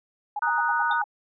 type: tone bursts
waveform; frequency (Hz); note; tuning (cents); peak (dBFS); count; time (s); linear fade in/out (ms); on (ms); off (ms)
sine; 830.6; G#5; 0; -26; 7; 0.36-1.041; 5; 33; 75
type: chord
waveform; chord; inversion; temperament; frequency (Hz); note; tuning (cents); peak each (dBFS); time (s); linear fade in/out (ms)
sine; D# minor; second; equal; 932.3 / 1244.5 / 1480; A#5 / D#6 / F#6; 0 / 0 / 0; -25 / -28 / -25; 0.42-1.02; 5
type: tone with exponential decay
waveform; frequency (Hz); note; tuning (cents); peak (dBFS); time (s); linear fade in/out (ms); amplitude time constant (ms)
sine; 3641; A#7; -41; -31; 0.91-1; 2; 18
effects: none

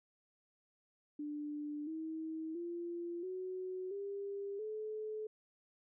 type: tone with pitch steps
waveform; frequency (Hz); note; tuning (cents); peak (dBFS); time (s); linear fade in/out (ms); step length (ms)
sine; 296 / 319.1 / 344 / 370.8 / 399.7 / 430.9; D4 / D#4 / F4 / F#4 / G4 / A4; +14 / +44 / -26 / +4 / +34 / -36; -39; 1.19-5.27; 5; 680
effects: none

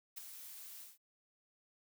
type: noise with ADSR envelope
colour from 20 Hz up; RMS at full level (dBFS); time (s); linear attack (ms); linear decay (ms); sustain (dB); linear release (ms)
blue; -42; 0.16-0.98; 21; 4; -9; 170
effects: none

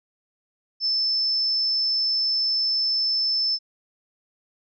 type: tone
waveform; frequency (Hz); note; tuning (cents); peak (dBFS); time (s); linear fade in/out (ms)
sine; 5274; E8; 0; -20; 0.8-3.59; 50
effects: none

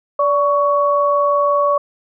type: tone pair together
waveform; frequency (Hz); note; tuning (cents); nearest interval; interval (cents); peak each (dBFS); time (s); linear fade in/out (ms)
sine; 579 / 1118.6; D5 / C#6; -25 / +15; major seventh; 1140; -15; 0.19-1.78; 5
effects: none

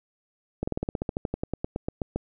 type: slowing click train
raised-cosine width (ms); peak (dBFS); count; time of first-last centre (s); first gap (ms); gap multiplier
2; -14; 19; 0.63-2.16; 45; 1.07
effects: none

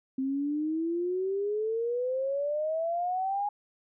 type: exponential sweep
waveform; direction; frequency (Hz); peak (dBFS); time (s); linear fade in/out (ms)
sine; up; 261.6 to 830; -27; 0.18-3.49; 5
effects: none

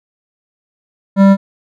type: tone with hard clipping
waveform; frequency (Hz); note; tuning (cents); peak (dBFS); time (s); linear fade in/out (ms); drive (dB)
sine; 196; G3; 0; -6; 1.16-1.37; 50; 13
effects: none

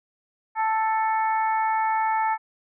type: harmonic tone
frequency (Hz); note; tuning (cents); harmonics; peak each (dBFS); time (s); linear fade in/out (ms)
440.8; A4; +3; 2 / 3 / 4 / 5; -21 / -31 / -33 / -35; 0.55-2.38; 50
effects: none

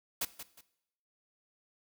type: noise with echo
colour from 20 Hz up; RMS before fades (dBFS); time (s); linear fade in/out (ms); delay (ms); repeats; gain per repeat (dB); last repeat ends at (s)
white; -33; 0.21-0.25; 5; 180; 2; -11; 0.61
effects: noise-tail reverb RT60 0.8 s tail -17 dB re dry

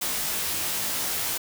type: noise with comb filter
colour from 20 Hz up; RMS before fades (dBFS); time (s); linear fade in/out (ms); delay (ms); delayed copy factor
white; -28; 0.01-1.38; 10; 18; -0.95
effects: none

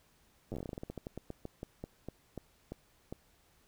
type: slowing click train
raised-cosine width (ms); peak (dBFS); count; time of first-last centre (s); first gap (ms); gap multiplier
2; -27; 25; 0.52-3.125; 9; 1.18
effects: pink hiss -68 dBFS RMS until 3.67 s

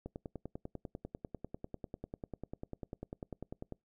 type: click train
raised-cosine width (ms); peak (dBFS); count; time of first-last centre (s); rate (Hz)
2; -28; 38; 0.06-3.723; 10.1
effects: noise-tail reverb RT60 0.2 s tail -26 dB re dry

